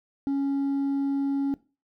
triangle tone with hard clipping, 277.2 Hz, C#4, in tune, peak -22 dBFS, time 0.27-1.54 s, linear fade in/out 0 ms, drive 1 dB, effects noise-tail reverb RT60 0.3 s tail -18 dB re dry

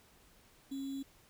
sine tone with sample-and-hold, 272.5 Hz, C#4, 29 cents flat, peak -37 dBFS, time 0.71-1.03 s, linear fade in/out 10 ms, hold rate 3675 Hz, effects pink hiss -64 dBFS RMS until 1.29 s

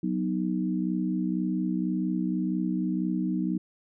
sine chord, B major, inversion second, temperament equal, 185 / 246.9 / 311.1 Hz, F#3 / B3 / D#4, 0 / 0 / 0 cents, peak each -28 / -31 / -30 dBFS, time 0.03-3.58 s, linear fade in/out 5 ms, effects none

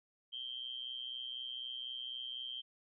sine tone with amplitude modulation, 3153 Hz, G7, 9 cents sharp, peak -37 dBFS, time 0.32-2.62 s, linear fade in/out 20 ms, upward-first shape sine, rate 124 Hz, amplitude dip 80%, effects none

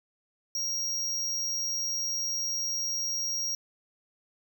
square tone, 5630 Hz, F8, 13 cents sharp, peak -29 dBFS, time 0.55-3.55 s, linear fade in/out 2 ms, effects none

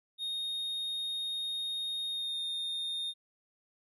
triangle tone with pitch glide, 3709 to 3666 Hz, A#7 to A#7, -9 to -30 cents, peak -32 dBFS, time 0.18-3.14 s, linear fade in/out 50 ms, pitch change -21 cents, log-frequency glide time 2.08-2.39 s, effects none

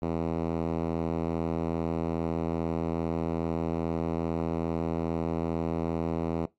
5% pulse tone with band-pass filter, 82.41 Hz, E2, in tune, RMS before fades -30 dBFS, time 0.02-6.46 s, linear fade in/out 5 ms, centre 210 Hz, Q 0.62, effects noise-tail reverb RT60 0.2 s tail -23 dB re dry + AAC 64 kbps

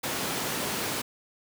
pink high-pass noise, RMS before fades -31 dBFS, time 0.03-1.02 s, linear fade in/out 10 ms, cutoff 180 Hz, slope 12 dB/octave, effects none

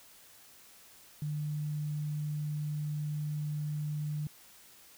sine tone, 150 Hz, D3, 37 cents sharp, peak -32 dBFS, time 1.22-4.27 s, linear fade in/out 2 ms, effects white hiss -57 dBFS RMS until 4.97 s

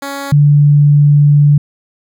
10% pulse / sine tone pair in turn, 278.8 / 145.78 Hz, C#4 / D3, +10 / -12 cents, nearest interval major seventh, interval 1122 cents, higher first, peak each -12 / -4 dBFS, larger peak second, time 0.02-0.32 / 0.32-1.58 s, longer second, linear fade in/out 5 ms, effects none

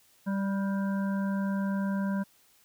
harmonic tone with a mistuned harmonic, 196 Hz, G3, in tune, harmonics 1 / 3 / 5 / 7 / 8, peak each -27 / -40 / -41 / -48 / -43 dBFS, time 0.26-2.24 s, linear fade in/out 20 ms, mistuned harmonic 7, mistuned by +55 cents, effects white hiss -63 dBFS RMS until 2.64 s

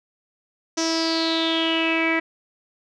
sawtooth tone with low-pass filter sweep, 326.5 Hz, E4, 17 cents flat, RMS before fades -22 dBFS, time 0.77-2.2 s, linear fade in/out 10 ms, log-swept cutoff 5900 to 2100 Hz, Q 7.9, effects none

